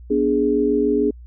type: chord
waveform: sine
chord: G# diminished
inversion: first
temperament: equal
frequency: 246.9 / 293.7 / 415.3 Hz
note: B3 / D4 / G#4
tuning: 0 / 0 / 0 cents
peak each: -22 / -20 / -18 dBFS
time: 0.1-1.11 s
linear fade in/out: 10 ms
effects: added 60 Hz sine -37 dBFS peak until 1.26 s